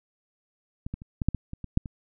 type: clicks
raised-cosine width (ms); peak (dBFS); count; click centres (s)
5; -21 / -20 / -29 / -15 / -9 / -17 / -23 / -23 / -8 / -24; 10; 0.865 / 0.94 / 1.019 / 1.218 / 1.286 / 1.347 / 1.534 / 1.643 / 1.774 / 1.858
effects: none